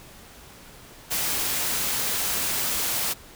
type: noise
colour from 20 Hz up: white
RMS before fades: -26 dBFS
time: 1.1-3.14 s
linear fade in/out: 20 ms
effects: pink hiss -47 dBFS RMS until 3.35 s